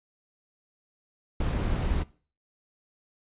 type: noise with ADSR envelope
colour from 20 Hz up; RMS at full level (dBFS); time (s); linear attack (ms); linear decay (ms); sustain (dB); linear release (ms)
brown; -25; 1.4-2.04; 5; 13; -2; 23
effects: noise-tail reverb RT60 0.4 s tail -20 dB re dry + resampled to 8000 Hz